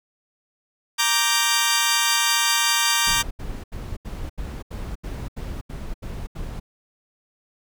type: chord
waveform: 10% pulse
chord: G minor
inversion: first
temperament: equal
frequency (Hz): 932.3 / 1174.7 / 1568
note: Bb5 / D6 / G6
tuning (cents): 0 / 0 / 0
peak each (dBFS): -14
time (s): 0.98-3.23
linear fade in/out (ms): 20
type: noise bursts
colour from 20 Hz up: brown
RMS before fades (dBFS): -31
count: 11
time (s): 3.06-6.6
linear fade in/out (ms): 10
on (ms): 250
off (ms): 79
effects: none